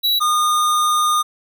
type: tone pair in turn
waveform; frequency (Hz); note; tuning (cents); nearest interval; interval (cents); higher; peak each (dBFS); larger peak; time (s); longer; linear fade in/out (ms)
square; 3911 / 1220.9; B7 / D#6; -18 / -33; octave + minor sixth; 2015; first; -15; neither; 0.03-0.2 / 0.2-1.23; second; 20
effects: none